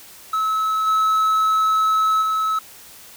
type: tone with level steps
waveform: triangle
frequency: 1295 Hz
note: E6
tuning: 31 cents flat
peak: -16 / -13 / -16 dBFS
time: 0.33-2.59 s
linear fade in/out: 5 ms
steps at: 0.86 / 2.21 s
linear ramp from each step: 20 ms
effects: white hiss -43 dBFS RMS until 3.16 s